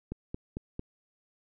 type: click train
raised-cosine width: 3 ms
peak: -22 dBFS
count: 4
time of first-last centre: 0.12-0.794 s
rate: 4.45 Hz
effects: none